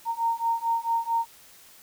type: beating tone pair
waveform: sine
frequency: 919 / 923.5 Hz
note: A#5 / A#5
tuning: -25 / -16 cents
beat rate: 4.5 Hz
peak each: -27 / -26 dBFS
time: 0.05-1.26 s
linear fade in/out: 50 ms
effects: white hiss -52 dBFS RMS until 1.82 s